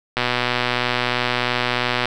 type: click train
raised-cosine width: 0.3 ms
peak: -3 dBFS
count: 233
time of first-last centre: 0.17-2.056 s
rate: 123 Hz
effects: none